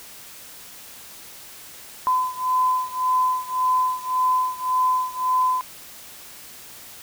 sine beating tone pair, 1015 / 1016.8 Hz, B5 / C6, +47 / -50 cents, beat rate 1.8 Hz, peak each -21 / -23 dBFS, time 2.07-5.61 s, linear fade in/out 0 ms, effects white hiss -42 dBFS RMS until 7.02 s

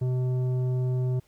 triangle tone with tanh clipping, 127 Hz, B2, 49 cents sharp, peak -25 dBFS, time 0.01-1.2 s, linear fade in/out 10 ms, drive 14 dB, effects pink hiss -65 dBFS RMS until 1.27 s

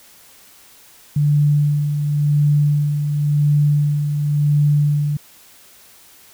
sine tone with tremolo, 146.83 Hz, D3, in tune, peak -11 dBFS, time 1.16-5.17 s, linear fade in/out 5 ms, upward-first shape sine, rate 0.93 Hz, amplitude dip 50%, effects white hiss -47 dBFS RMS until 6.33 s

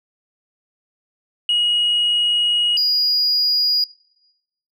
sine tone pair in turn, 2895 / 4884 Hz, F#7 / D#8, -38 / -33 cents, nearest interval major sixth, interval 905 cents, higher second, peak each -13 dBFS, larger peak neither, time 1.49-2.77 / 2.77-3.84 s, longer first, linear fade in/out 2 ms, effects noise-tail reverb RT60 0.9 s tail -22 dB re dry + tanh soft clip ceiling -12 dBFS

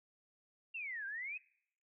sine exponential two-way sweep, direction down then up, 2794 to 1559 to 2593 Hz, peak -40 dBFS, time 0.74-1.38 s, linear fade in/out 10 ms, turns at 1.06 s, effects noise-tail reverb RT60 0.7 s tail -23 dB re dry

